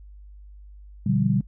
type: chord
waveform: sine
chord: G dominant seventh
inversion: first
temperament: just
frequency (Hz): 122.5 / 147 / 176.4 / 196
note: B2 / D3 / F3 / G3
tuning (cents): -14 / +2 / +18 / 0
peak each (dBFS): -24 / -24 / -27 / -22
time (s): 1.06-1.41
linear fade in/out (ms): 5
effects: noise-tail reverb RT60 0.1 s tail -23 dB re dry + added 50 Hz sine -42 dBFS peak until 1.47 s